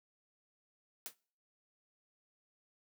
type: noise with exponential decay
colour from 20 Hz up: white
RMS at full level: -39 dBFS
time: 1.06-1.15 s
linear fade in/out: 0 ms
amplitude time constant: 19 ms
effects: noise-tail reverb RT60 0.5 s tail -25 dB re dry + high-pass 150 Hz 12 dB/octave